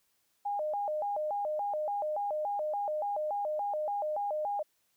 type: tone with vibrato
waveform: sine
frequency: 705 Hz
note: F5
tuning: 16 cents sharp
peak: -30 dBFS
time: 0.45-4.63 s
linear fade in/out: 10 ms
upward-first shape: square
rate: 3.5 Hz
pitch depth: 250 cents each way
effects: white hiss -74 dBFS RMS until 4.96 s